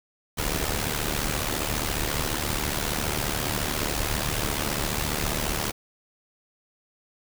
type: noise with amplitude modulation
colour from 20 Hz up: pink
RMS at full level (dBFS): -24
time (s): 0.37-5.72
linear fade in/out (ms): 20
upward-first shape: sine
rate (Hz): 74.6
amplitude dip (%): 75
effects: none